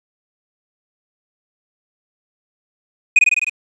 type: tone with echo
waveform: triangle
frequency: 2489 Hz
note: D#7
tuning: in tune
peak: -4 dBFS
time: 3.16-3.19 s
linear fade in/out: 5 ms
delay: 51 ms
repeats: 6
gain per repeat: -2 dB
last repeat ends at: 3.496 s
effects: resampled to 24000 Hz + 7-bit